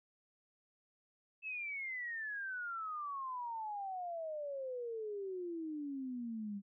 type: exponential sweep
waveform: sine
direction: down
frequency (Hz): 2637 to 196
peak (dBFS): -39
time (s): 1.42-6.62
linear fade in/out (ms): 50
effects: none